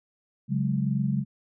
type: chord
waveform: sine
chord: C# suspended fourth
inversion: none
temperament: equal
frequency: 138.59 / 185 / 207.7 Hz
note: C#3 / F#3 / G#3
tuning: 0 / 0 / 0 cents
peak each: -26 / -29 / -28 dBFS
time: 0.48-1.25 s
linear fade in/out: 50 ms
effects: none